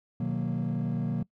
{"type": "chord", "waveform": "triangle", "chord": "B major seventh", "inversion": "none", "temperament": "equal with one note detuned", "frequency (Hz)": [125.56, 155.56, 185, 233.1], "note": ["B2", "D#3", "F#3", "A#3"], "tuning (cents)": [29, 0, 0, 0], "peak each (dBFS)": -30, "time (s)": [0.2, 1.23], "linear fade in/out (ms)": 5, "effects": ["noise-tail reverb RT60 0.1 s tail -23 dB re dry", "tanh soft clip ceiling -21 dBFS"]}